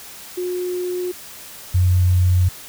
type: tone pair in turn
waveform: sine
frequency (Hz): 360 / 90.68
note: F#4 / F#2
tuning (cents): -47 / -34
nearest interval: 2 octaves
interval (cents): 2387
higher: first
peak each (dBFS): -21 / -12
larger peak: second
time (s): 0.37-1.12 / 1.74-2.49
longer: neither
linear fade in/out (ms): 10
effects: white hiss -38 dBFS RMS until 2.68 s